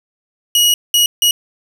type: tone bursts at uneven times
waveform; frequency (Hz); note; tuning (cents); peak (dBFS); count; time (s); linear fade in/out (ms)
sawtooth; 2903; F#7; -34; -6; 3; 0.55-0.74 / 0.94-1.06 / 1.22-1.31; 2
effects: none